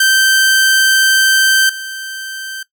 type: tone with level steps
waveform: sawtooth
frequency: 1557 Hz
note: G6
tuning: 12 cents flat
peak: -5 / -20 dBFS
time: 0-2.63 s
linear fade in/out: 5 ms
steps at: 1.69 s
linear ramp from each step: 5 ms
effects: noise-tail reverb RT60 0.1 s tail -18 dB re dry